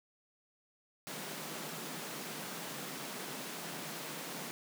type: high-pass noise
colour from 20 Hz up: pink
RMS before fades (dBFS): -43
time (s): 1.07-4.51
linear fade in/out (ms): 0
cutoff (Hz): 140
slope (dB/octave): 96
effects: none